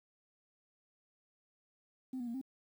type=tone with pitch steps; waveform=sine; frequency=258.7 / 242.2 / 233.2 / 264.9 Hz; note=C4 / B3 / A#3 / C4; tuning=-19 / -34 / +1 / +22 cents; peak=-36 dBFS; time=2.13-2.414 s; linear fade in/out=5 ms; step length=71 ms; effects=tanh soft clip ceiling -34 dBFS + 11-bit